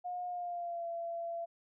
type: tone with pitch glide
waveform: sine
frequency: 717 to 677.5 Hz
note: F5 to E5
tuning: +45 to +47 cents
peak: -36 dBFS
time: 0.04-1.46 s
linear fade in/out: 20 ms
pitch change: -98 cents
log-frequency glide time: 0.27-0.87 s
effects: none